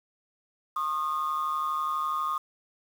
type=tone pair together; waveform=sine; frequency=1077 / 1229.1 Hz; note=C6 / D#6; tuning=+50 / -22 cents; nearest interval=major second; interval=228 cents; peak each=-29 / -27 dBFS; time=0.76-2.38 s; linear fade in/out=5 ms; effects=tanh soft clip ceiling -22 dBFS + 8-bit